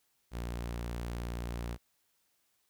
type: tone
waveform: sawtooth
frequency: 58.9 Hz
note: A#1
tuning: 19 cents sharp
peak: -32 dBFS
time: 0.31-1.78 s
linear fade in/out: 50 ms
effects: white hiss -75 dBFS RMS until 2.69 s

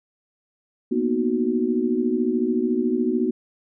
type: chord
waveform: sine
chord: B major seventh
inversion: third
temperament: equal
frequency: 233.1 / 246.9 / 311.1 / 370 Hz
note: A#3 / B3 / D#4 / F#4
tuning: 0 / 0 / 0 / 0 cents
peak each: -26 / -23 / -27 / -24 dBFS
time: 0.91-3.31 s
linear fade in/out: 10 ms
effects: none

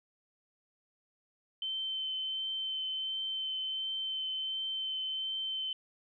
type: tone with vibrato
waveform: sine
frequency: 3083 Hz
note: G7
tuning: 29 cents flat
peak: -33 dBFS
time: 1.62-5.73 s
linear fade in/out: 2 ms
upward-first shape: triangle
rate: 1.4 Hz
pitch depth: 12 cents each way
effects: none

